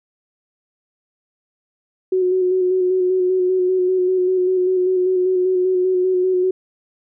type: tone with vibrato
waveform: sine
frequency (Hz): 368.6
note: F#4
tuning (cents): -7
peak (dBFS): -14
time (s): 2.12-6.51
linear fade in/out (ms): 5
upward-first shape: square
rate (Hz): 5.1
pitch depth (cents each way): 21
effects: none